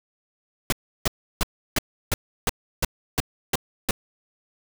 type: noise bursts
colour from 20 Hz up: pink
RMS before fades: -21 dBFS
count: 10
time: 0.7-3.91 s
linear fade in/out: 2 ms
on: 24 ms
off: 330 ms
effects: none